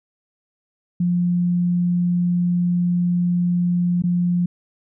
sine tone with dropouts, 176 Hz, F3, 14 cents sharp, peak -16 dBFS, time 1-4.46 s, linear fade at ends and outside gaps 5 ms, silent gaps 4.022-4.037 s, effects none

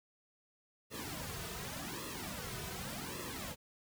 pink noise with flanger, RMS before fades -43 dBFS, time 0.9-3.56 s, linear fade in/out 50 ms, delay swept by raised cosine 1.3 to 3.7 ms, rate 0.87 Hz, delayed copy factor -1, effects none

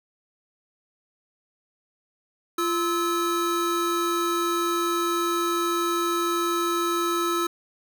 square tone pair together, 344.3 / 1300 Hz, F4 / E6, -25 / -24 cents, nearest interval octave + major seventh, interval 2301 cents, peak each -26 dBFS, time 2.58-7.47 s, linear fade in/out 5 ms, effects none

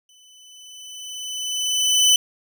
25% pulse tone with exponential growth, 3007 Hz, F#7, 27 cents sharp, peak -8 dBFS, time 0.09-2.16 s, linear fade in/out 2 ms, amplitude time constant 450 ms, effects none

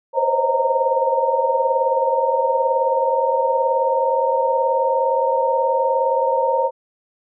sine tone cluster, 499.1 / 518 / 537 / 627 / 923 Hz, B4 / C5 / C5 / D#5 / A#5, +18 / -17 / +45 / +13 / -17 cents, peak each -26 / -23 / -20 / -28 / -19 dBFS, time 0.13-6.71 s, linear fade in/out 50 ms, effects none

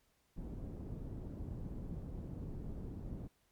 pink low-pass noise, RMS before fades -44 dBFS, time 0.36-3.28 s, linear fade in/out 20 ms, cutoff 290 Hz, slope 12 dB/octave, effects pink hiss -75 dBFS RMS until 3.51 s + MP3 96 kbps

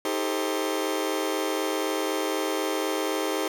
sawtooth chord, A half-diminished seventh, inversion second, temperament just, 316.8 / 396 / 440 / 528 Hz, Eb4 / G4 / A4 / C5, +31 / +18 / 0 / +16 cents, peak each -26 / -26 / -29 / -28 dBFS, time 0.05-3.48 s, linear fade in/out 2 ms, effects none

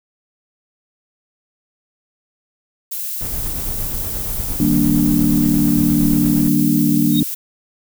violet noise, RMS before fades -25 dBFS, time 2.91-7.35 s, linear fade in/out 10 ms
brown noise with tremolo, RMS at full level -25 dBFS, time 3.21-6.48 s, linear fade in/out 2 ms, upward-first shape triangle, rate 8.6 Hz, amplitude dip 40%
sine chord, Eb major seventh, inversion none, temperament equal, 155.56 / 196 / 233.1 / 293.7 Hz, Eb3 / G3 / Bb3 / D4, 0 / 0 / 0 / 0 cents, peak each -20 / -20 / -17 / -16 dBFS, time 4.6-7.23 s, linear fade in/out 2 ms
sine tone with exponential growth, 3729 Hz, A#7, in tune, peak -17 dBFS, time 7.08-7.2 s, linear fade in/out 5 ms, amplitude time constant 26 ms
effects none

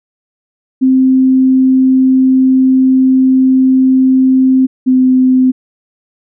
sine tone pair in turn, 261 / 257.3 Hz, C4 / C4, -4 / -29 cents, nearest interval unison, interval 25 cents, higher first, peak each -5 dBFS, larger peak neither, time 0.81-4.67 / 4.86-5.52 s, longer first, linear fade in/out 20 ms, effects none

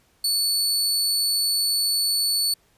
sawtooth tone, 4454 Hz, C#8, 7 cents sharp, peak -17 dBFS, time 0.24-2.54 s, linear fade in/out 5 ms, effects pink hiss -62 dBFS RMS until 2.77 s + resampled to 32000 Hz

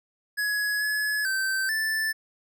square tone with pitch steps, 1681 / 1701 / 1550 / 1760 Hz, G#6 / G#6 / G6 / A6, +20 / +41 / -20 / 0 cents, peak -25 dBFS, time 0.37-2.13 s, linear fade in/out 20 ms, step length 440 ms, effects none

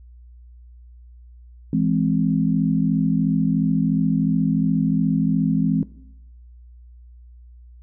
sine chord, E augmented, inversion none, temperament equal, 164.81 / 207.7 / 261.6 Hz, E3 / G#3 / B#3, 0 / 0 / 0 cents, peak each -21 dBFS, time 1.73-5.83 s, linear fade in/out 2 ms, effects noise-tail reverb RT60 0.8 s tail -18 dB re dry + added 60 Hz sine -42 dBFS peak until 7.82 s

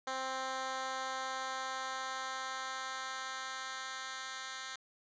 10% pulse tone with high-pass filter sweep, 262.7 Hz, C4, 7 cents sharp, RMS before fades -40 dBFS, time 0.07-4.76 s, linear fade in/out 5 ms, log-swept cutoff 560 to 1900 Hz, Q 0.87, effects resampled to 16000 Hz + 10-bit

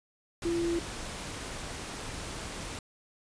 sine tone in noise, 339.9 Hz, F4, 47 cents flat, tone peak -27 dBFS, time 0.45-0.79 s, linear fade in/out 2 ms, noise pink, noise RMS -39 dBFS, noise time 0.42-2.79 s, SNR +9 dB, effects resampled to 22050 Hz

